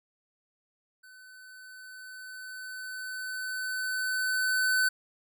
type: tone with level ramp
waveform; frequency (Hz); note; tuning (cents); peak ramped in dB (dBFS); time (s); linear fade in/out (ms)
square; 1513; F#6; +38; -51 to -23; 1.03-4.89; 10
effects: none